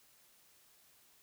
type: silence
effects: white hiss -66 dBFS RMS until 1.22 s